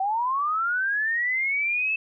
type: linear sweep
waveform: sine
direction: up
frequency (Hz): 750 to 2637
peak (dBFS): -22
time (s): 0-1.96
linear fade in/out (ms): 5
effects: none